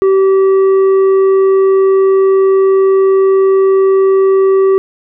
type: tone with tanh clipping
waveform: triangle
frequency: 385.5 Hz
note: G4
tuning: 29 cents flat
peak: -7 dBFS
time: 0.02-4.78 s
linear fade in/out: 0 ms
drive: 10 dB
effects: none